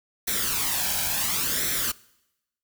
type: noise with flanger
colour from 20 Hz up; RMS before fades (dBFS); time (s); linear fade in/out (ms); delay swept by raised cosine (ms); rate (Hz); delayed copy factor
white; -26; 0.27-1.92; 10; 0.52 to 1.29; 0.71; +0.65
effects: noise-tail reverb RT60 0.9 s tail -23 dB re dry